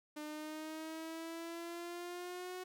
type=exponential sweep; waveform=sawtooth; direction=up; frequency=300 to 368.2 Hz; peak=-39 dBFS; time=0.16-2.64 s; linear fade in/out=10 ms; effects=none